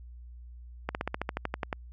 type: slowing click train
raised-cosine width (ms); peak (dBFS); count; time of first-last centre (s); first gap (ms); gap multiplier
0.5; -15; 12; 0.89-1.728; 59; 1.05
effects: added 60 Hz sine -44 dBFS peak until 1.92 s